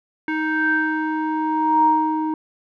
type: tone with low-pass filter sweep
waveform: square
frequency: 312.7 Hz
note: D#4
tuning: 9 cents sharp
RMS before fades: -20 dBFS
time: 0.28-2.34 s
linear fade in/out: 2 ms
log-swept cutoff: 1900 to 750 Hz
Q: 10
effects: none